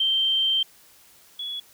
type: tone pair in turn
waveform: sine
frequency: 3136 / 3382 Hz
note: G7 / G#7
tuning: 0 / +31 cents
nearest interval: minor second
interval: 131 cents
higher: second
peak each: -19 / -29 dBFS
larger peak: first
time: 0-0.63 / 1.39-1.6 s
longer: first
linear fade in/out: 5 ms
effects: white hiss -54 dBFS RMS until 1.73 s